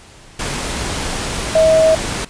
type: tone in noise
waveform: sine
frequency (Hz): 639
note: D#5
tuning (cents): +46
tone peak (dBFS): -8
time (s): 1.55-1.95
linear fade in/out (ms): 5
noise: pink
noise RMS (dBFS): -22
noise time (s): 0.39-2.25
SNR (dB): +11
effects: pink hiss -42 dBFS RMS until 2.29 s + resampled to 22050 Hz